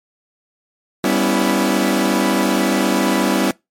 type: chord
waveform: sawtooth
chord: C# half-diminished seventh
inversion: second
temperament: equal with one note detuned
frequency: 196 / 246.9 / 281.4 / 329.6 Hz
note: G3 / B3 / C#4 / E4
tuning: 0 / 0 / +26 / 0 cents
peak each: -16 dBFS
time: 1.04-3.51 s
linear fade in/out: 2 ms
effects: noise-tail reverb RT60 0.2 s tail -23 dB re dry + MP3 64 kbps